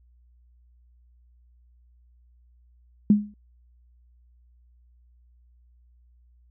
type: tone with exponential decay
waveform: sine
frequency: 207.7 Hz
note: G#3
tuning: in tune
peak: -10 dBFS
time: 3.1-3.34 s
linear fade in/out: 2 ms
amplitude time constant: 51 ms
effects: added 60 Hz sine -55 dBFS peak until 6.5 s